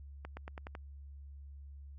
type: accelerating click train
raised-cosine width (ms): 0.5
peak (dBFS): -29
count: 6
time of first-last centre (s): 0.25-0.751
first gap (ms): 120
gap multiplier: 0.91
effects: added 70 Hz sine -47 dBFS peak until 1.98 s